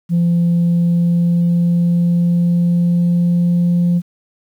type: tone with pitch glide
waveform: sine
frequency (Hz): 171.5 to 174.3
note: F3 to F3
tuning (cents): -31 to -3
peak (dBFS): -9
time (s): 0.09-4.02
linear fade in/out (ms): 50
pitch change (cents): +28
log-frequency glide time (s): 0.54-3.85
effects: tanh soft clip ceiling -9 dBFS + 8-bit